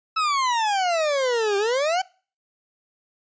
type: exponential two-way sweep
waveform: 40% pulse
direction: down then up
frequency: 1318.5 to 391.8 to 776 Hz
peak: -19 dBFS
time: 0.16-2.02 s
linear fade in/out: 10 ms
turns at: 1.57 s
effects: noise-tail reverb RT60 0.4 s tail -24 dB re dry + resampled to 16000 Hz